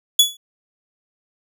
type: tone with exponential decay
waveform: sawtooth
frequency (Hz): 3400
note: G#7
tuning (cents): +40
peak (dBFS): -3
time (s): 0.19-0.37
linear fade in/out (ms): 5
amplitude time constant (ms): 38
effects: none